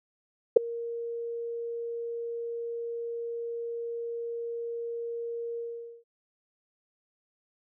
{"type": "tone with ADSR envelope", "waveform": "sine", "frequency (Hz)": 467.2, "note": "A#4", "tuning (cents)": 4, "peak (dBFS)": -8, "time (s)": [0.56, 6.04], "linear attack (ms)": 9, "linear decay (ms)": 6, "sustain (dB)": -24, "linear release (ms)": 460, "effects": []}